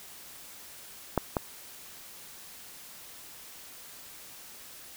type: clicks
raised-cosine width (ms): 1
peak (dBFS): -10 / -12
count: 2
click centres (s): 1.177 / 1.368
effects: white hiss -48 dBFS RMS until 4.96 s